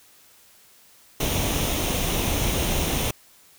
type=noise with comb filter; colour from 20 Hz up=pink; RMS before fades=-24 dBFS; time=1.2-3.11 s; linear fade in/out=5 ms; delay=0.32 ms; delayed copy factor=+0.5; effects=white hiss -54 dBFS RMS until 3.58 s

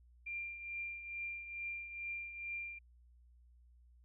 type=tone with tremolo; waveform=sine; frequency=2383 Hz; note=D7; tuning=25 cents sharp; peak=-38 dBFS; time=0.26-2.79 s; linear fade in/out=10 ms; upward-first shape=triangle; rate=2.3 Hz; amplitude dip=65%; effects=added 60 Hz sine -61 dBFS peak until 4.04 s

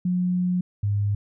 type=tone pair in turn; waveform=sine; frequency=180.2 / 102.13 Hz; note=F#3 / G#2; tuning=-45 / -29 cents; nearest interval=minor seventh; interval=984 cents; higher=first; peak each=-20 / -20 dBFS; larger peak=neither; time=0.05-0.61 / 0.83-1.15 s; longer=first; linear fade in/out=5 ms; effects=none

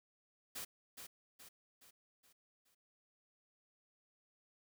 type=noise with echo; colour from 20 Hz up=white; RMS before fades=-45 dBFS; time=0.55-0.65 s; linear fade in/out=10 ms; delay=420 ms; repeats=5; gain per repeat=-6 dB; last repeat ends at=2.75 s; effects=none

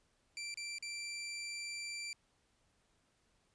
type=tone with dropouts; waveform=20% pulse; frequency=2349 Hz; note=D7; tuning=in tune; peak=-36 dBFS; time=0.37-2.13 s; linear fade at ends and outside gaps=1 ms; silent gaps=0.542-0.573 / 0.784-0.825 s; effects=pink hiss -75 dBFS RMS until 3.54 s + resampled to 22050 Hz

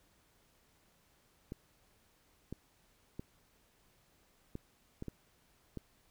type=clicks; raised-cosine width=3 ms; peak=-28 dBFS; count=7; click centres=1.521 / 2.526 / 3.195 / 4.554 / 5.024 / 5.083 / 5.773 s; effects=pink hiss -70 dBFS RMS until 6.1 s

